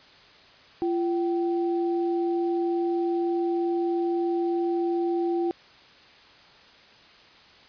sine tone pair together, 342.9 / 769 Hz, F4 / G5, -32 / -33 cents, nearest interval octave + major second, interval 1399 cents, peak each -23 / -33 dBFS, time 0.82-5.51 s, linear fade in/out 0 ms, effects white hiss -52 dBFS RMS until 7.68 s + resampled to 11025 Hz

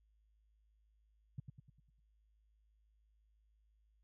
sine tone with echo, 133 Hz, C3, 29 cents sharp, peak -38 dBFS, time 1.38-1.4 s, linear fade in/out 5 ms, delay 100 ms, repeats 6, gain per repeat -6 dB, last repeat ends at 2 s, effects added 53 Hz sine -70 dBFS peak until 4.03 s

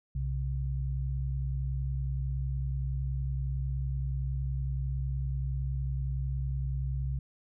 sine tone pair together, 62.9 / 133.67 Hz, B1 / C3, +32 / +37 cents, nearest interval octave + minor second, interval 1305 cents, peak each -31 / -33 dBFS, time 0.15-7.19 s, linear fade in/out 5 ms, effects none

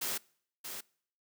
white noise with echo, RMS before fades -35 dBFS, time 0.01-0.18 s, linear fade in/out 10 ms, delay 630 ms, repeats 1, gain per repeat -7 dB, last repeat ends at 0.81 s, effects noise-tail reverb RT60 0.6 s tail -25 dB re dry + high-pass 100 Hz 12 dB/octave

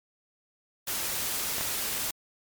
white noise, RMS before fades -31 dBFS, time 0.87-2.11 s, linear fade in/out 5 ms
clicks, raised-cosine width 0.5 ms, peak -18 dBFS, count 2, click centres 1.583 / 1.61 s
effects MP3 96 kbps

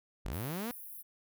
sawtooth linear sweep, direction up, 35.9 to 249.2 Hz, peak -32 dBFS, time 0.25-0.71 s, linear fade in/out 0 ms
white high-pass noise, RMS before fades -47 dBFS, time 0.32-1.03 s, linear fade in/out 20 ms, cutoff 10000 Hz, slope 96 dB/octave
effects none

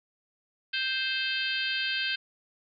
harmonic tone, 523.3 Hz, C5, in tune, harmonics 3 / 4 / 5 / 6 / 7 / 8 / 9, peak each -32 / -42 / -33 / -33 / -38 / -38 / -39 dBFS, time 0.73-2.16 s, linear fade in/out 10 ms, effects none

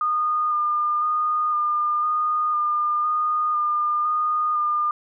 sine tone with vibrato, 1216 Hz, D#6, 40 cents flat, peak -19 dBFS, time 0.01-4.91 s, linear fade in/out 2 ms, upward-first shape square, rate 0.99 Hz, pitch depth 15 cents each way, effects none

